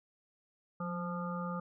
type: harmonic tone with a mistuned harmonic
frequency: 173.9 Hz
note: F3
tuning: 7 cents flat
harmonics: 1 / 3 / 5 / 7 / 8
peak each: -37 / -43 / -47 / -41 / -50 dBFS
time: 0.8-1.6 s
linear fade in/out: 5 ms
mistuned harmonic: 1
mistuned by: +40 cents
effects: none